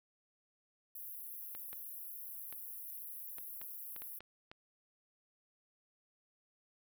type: high-pass noise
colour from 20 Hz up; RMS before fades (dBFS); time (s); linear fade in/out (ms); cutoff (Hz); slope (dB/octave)
pink; -47; 0.95-4.19; 5; 11000; 96
type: clicks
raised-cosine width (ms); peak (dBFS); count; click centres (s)
0.3; -34; 9; 1.55 / 1.73 / 2.526 / 3.384 / 3.615 / 3.963 / 4.02 / 4.206 / 4.515
effects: none